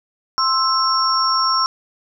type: tone cluster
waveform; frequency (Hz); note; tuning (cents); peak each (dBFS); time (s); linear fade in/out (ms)
sine; 1050 / 1323 / 5500; C6 / E6 / F8; +6 / +6 / -27; -19; 0.38-1.66; 0
effects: none